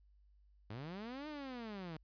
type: linear two-way sweep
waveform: sawtooth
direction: up then down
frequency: 98 to 309.4 to 152 Hz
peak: -40 dBFS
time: 0.7-1.97 s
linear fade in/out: 5 ms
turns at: 1.28 s
effects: added 50 Hz sine -64 dBFS peak until 2.03 s + resampled to 11025 Hz